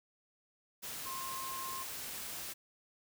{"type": "tone in noise", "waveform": "sine", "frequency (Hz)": 1060, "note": "C6", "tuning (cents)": 22, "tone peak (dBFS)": -41, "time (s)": [1.05, 1.84], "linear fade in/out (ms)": 20, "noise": "white", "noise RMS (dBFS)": -43, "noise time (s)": [0.82, 2.54], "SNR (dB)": -1, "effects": []}